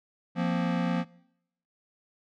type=chord; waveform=square; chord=F suspended fourth; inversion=none; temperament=equal; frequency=174.61 / 233.1 / 261.6 Hz; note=F3 / Bb3 / C4; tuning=0 / 0 / 0 cents; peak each=-28 / -32 / -34 dBFS; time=0.35-1.05 s; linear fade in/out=50 ms; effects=noise-tail reverb RT60 0.8 s tail -23 dB re dry + low-pass 3000 Hz 12 dB/octave